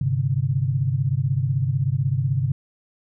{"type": "chord", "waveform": "sine", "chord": "G suspended fourth", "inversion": "none", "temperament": "equal with one note detuned", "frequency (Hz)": [100.06, 130.81, 146.83], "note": ["G2", "C3", "D3"], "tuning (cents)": [36, 0, 0], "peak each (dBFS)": [-26, -21, -25], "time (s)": [0.01, 2.52], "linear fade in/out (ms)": 5, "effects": []}